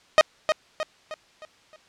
sawtooth tone with echo, 622.3 Hz, D#5, in tune, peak -7 dBFS, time 0.18-0.21 s, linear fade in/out 0 ms, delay 310 ms, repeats 5, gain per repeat -7 dB, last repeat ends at 1.76 s, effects white hiss -57 dBFS RMS until 1.88 s + low-pass 5000 Hz 12 dB/octave

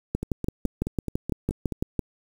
two click trains, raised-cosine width 3 ms, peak -11 / -16 dBFS, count 12 / 8, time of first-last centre 0.15-1.993 / 0.23-1.723 s, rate 5.97 / 4.69 Hz, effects 7-bit

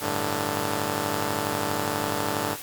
5% pulse chord, G suspended second, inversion none, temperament just, 98 / 110.25 / 147 Hz, G2 / A2 / D3, 0 / +4 / +2 cents, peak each -20 dBFS, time 0-2.57 s, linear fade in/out 50 ms, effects white hiss -38 dBFS RMS until 2.62 s + Opus 48 kbps

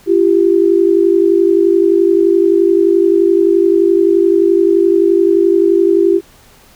sine tone pair together, 340.4 / 392 Hz, F4 / G4, -44 / 0 cents, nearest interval major second, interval 244 cents, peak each -10 dBFS, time 0.06-6.21 s, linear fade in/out 50 ms, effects pink hiss -45 dBFS RMS until 6.75 s

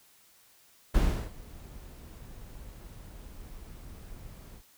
brown noise with ADSR envelope, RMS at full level -23 dBFS, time 0.94-4.63 s, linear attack 9 ms, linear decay 350 ms, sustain -23 dB, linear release 87 ms, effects white hiss -61 dBFS RMS until 4.77 s

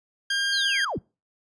20% pulse tone, 1605 Hz, G6, 40 cents sharp, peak -18 dBFS, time 0.3-0.85 s, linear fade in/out 5 ms
sine linear sweep, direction down, 4600 to 32.7 Hz, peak -26 dBFS, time 0.52-0.99 s, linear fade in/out 10 ms
effects noise-tail reverb RT60 0.3 s tail -26 dB re dry + resampled to 22050 Hz

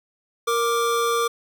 square tone pair together, 466.8 / 1177.4 Hz, A#4 / D6, +2 / +4 cents, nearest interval octave + major third, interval 1602 cents, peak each -23 dBFS, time 0.47-1.28 s, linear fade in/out 10 ms, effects none

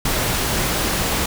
pink noise with amplitude modulation, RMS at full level -19 dBFS, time 0.05-1.26 s, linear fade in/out 5 ms, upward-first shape sine, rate 235 Hz, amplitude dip 35%, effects none

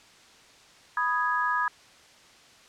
sine chord, G# minor, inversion first, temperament equal, 987.8 / 1244.5 / 1661.2 Hz, B5 / D#6 / G#6, 0 / 0 / 0 cents, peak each -28 / -28 / -28 dBFS, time 0.97-1.68 s, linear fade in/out 2 ms, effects white hiss -54 dBFS RMS until 2.68 s + low-pass 6000 Hz 12 dB/octave

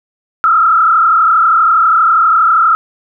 sine tone with frequency modulation, 1318.5 Hz, E6, in tune, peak -6 dBFS, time 0.44-2.75 s, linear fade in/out 0 ms, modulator 32.4 Hz, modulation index 2, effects none

